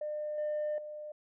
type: tone with level steps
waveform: sine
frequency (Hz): 602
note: D5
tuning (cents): +43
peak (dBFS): -33 / -29 / -40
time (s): 0.01-1.12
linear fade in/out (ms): 5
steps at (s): 0.38 / 0.78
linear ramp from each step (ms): 2
effects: tanh soft clip ceiling -29 dBFS